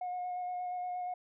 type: tone with vibrato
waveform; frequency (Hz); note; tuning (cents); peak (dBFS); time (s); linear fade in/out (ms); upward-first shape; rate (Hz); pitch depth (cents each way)
sine; 722; F#5; -43; -33; 0.01-1.14; 5; square; 8.5; 11
effects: tanh soft clip ceiling -32 dBFS